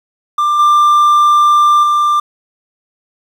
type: tone with level steps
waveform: triangle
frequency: 1188 Hz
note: D6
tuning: 20 cents sharp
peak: -8 / -4 / -7 dBFS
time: 0.38-2.2 s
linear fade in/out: 5 ms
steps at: 0.59 / 1.83 s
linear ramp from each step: 5 ms
effects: 7-bit